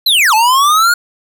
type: linear two-way sweep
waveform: square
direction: down then up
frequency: 4186 to 847 to 1448 Hz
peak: -8 dBFS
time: 0.06-0.94 s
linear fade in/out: 5 ms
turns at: 0.34 s
effects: none